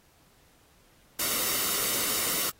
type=noise with comb filter; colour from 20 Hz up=white; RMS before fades=-28 dBFS; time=1.19-2.5 s; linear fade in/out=5 ms; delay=1.2 ms; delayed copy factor=-0.5; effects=pink hiss -62 dBFS RMS until 2.59 s + AAC 48 kbps